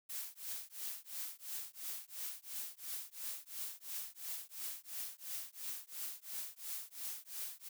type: noise with tremolo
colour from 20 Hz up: blue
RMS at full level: -41 dBFS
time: 0.09-7.69 s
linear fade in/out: 10 ms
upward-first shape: triangle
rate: 2.9 Hz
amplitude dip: 100%
effects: none